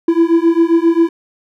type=beating tone pair; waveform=triangle; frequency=330 / 337.5 Hz; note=E4 / E4; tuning=+2 / +41 cents; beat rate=7.5 Hz; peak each=-10 dBFS; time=0.08-1.09 s; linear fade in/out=5 ms; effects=none